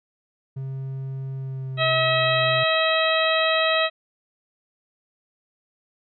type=tone with pitch glide; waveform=triangle; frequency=134 to 129.59 Hz; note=C3 to C3; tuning=+42 to -16 cents; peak=-26 dBFS; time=0.56-2.64 s; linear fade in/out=10 ms; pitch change=-58 cents; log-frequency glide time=1.35-2.12 s
type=harmonic tone; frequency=642 Hz; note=E5; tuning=46 cents flat; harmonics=1 / 2 / 3 / 4 / 5 / 6; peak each=-22 / -25 / -26 / -26 / -28 / -27 dBFS; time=1.77-3.9 s; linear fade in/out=50 ms
effects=none